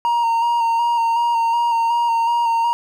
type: tone with vibrato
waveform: triangle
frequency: 932.3 Hz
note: A#5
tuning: in tune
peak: -13 dBFS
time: 0.05-2.73 s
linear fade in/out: 0 ms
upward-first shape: square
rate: 2.7 Hz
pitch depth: 22 cents each way
effects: none